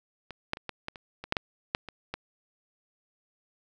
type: clicks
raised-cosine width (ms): 0.3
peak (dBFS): -24 / -12 / -25 / -18 / -18 / -27 / -23 / -9 / -11 / -9 / -24 / -17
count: 12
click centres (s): 0.307 / 0.534 / 0.571 / 0.693 / 0.884 / 0.958 / 1.24 / 1.324 / 1.368 / 1.749 / 1.887 / 2.14
effects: none